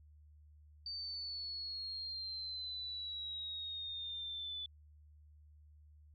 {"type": "exponential sweep", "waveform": "sine", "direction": "down", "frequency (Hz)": [4609, 3474], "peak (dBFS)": -40, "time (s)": [0.86, 4.66], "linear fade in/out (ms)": 2, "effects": ["added 75 Hz sine -58 dBFS peak until 6.14 s", "MP3 96 kbps"]}